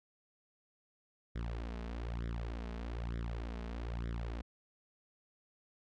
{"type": "tone with flanger", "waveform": "sawtooth", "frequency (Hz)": 57.8, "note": "A#1", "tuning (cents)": -14, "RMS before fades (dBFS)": -40, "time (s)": [1.35, 4.42], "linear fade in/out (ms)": 10, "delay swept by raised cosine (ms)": [0.55, 4.75], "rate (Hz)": 1.1, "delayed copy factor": 0.95, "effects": ["low-pass 4000 Hz 12 dB/octave"]}